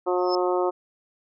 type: harmonic tone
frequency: 180.3 Hz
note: F#3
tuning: 45 cents flat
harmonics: 2 / 3 / 4 / 5 / 6 / 7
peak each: -23 / -27 / -29 / -31 / -33 / -34 dBFS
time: 0.06-0.71 s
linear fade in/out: 20 ms
type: tone with exponential growth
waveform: sine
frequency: 5240 Hz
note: E8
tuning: 11 cents flat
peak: -25 dBFS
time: 0.18-0.35 s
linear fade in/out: 1 ms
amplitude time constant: 35 ms
effects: none

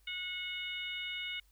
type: harmonic tone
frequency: 730 Hz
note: F#5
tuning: 24 cents flat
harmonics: 2 / 3 / 4 / 5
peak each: -49 / -40 / -41 / -45 dBFS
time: 0.07-1.4 s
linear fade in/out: 5 ms
effects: added 50 Hz sine -64 dBFS peak until 1.51 s + white hiss -72 dBFS RMS until 1.51 s

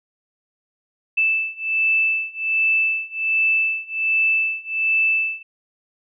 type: beating tone pair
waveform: sine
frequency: 2637 / 2638.3 Hz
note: E7 / E7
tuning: 0 / +1 cents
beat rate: 1.3 Hz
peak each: -21 / -20 dBFS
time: 1.17-5.43 s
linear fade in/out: 10 ms
effects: none

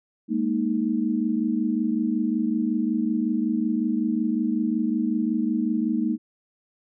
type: chord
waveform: sine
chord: Ab suspended second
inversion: none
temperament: equal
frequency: 207.7 / 233.1 / 311.1 Hz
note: Ab3 / Bb3 / Eb4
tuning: 0 / 0 / 0 cents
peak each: -27 / -24 / -26 dBFS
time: 0.28-6.18 s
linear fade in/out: 50 ms
effects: none

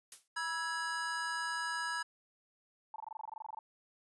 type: noise with exponential decay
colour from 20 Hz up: blue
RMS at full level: -42 dBFS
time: 0.12-0.28 s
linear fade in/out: 2 ms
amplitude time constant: 34 ms
type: chord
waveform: square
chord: E major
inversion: second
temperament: equal with one note detuned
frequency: 970.8 / 1318.5 / 1661.2 Hz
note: B5 / E6 / G#6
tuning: -30 / 0 / 0 cents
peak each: -41 / -43 / -38 dBFS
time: 0.36-2.03 s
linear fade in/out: 10 ms
type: tone bursts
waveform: sine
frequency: 880 Hz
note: A5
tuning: in tune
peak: -40 dBFS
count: 16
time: 2.94-3.59 s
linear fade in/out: 2 ms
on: 20 ms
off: 22 ms
effects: resampled to 24000 Hz

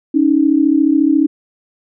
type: tone pair together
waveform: sine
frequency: 279.4 / 313.6 Hz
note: C#4 / D#4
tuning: +14 / +14 cents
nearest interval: major second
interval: 200 cents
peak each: -12 dBFS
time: 0.14-1.27 s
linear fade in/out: 10 ms
effects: none

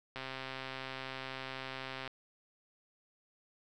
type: click train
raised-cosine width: 0.3 ms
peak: -25 dBFS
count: 254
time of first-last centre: 0.16-2.077 s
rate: 132 Hz
effects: none

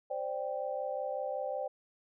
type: chord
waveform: sine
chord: C suspended second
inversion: none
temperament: just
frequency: 523.3 / 588.7 / 784.9 Hz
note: C5 / D5 / G5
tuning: 0 / +4 / +2 cents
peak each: -37 / -37 / -39 dBFS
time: 0.1-1.68 s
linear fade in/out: 10 ms
effects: none

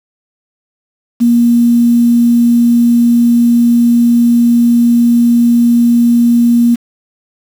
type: tone with quantisation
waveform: sine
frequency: 236.9 Hz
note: A#3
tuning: 28 cents sharp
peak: -5 dBFS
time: 1.2-6.76 s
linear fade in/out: 20 ms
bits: 5
effects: none

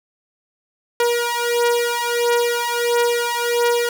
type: beating tone pair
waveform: sawtooth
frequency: 475.7 / 477.2 Hz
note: A#4 / A#4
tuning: +35 / +41 cents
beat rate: 1.5 Hz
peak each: -16 dBFS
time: 1-3.89 s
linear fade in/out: 2 ms
effects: none

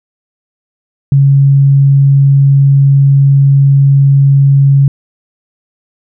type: tone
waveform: sine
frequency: 138.59 Hz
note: C#3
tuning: in tune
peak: -3 dBFS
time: 1.12-4.88 s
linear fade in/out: 2 ms
effects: none

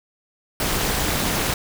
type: noise with amplitude modulation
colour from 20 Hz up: pink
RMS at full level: -19 dBFS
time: 0.6-1.54 s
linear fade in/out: 2 ms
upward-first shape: sine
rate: 228 Hz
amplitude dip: 70%
effects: none

